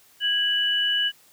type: tone pair together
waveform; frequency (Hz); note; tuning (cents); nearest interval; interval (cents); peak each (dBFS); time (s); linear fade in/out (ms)
sine; 1648.7 / 2959; G#6 / F#7; -13 / -1; minor seventh; 1012; -26 / -21; 0.2-1.12; 50
effects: white hiss -56 dBFS RMS until 1.32 s + high-pass 60 Hz 12 dB/octave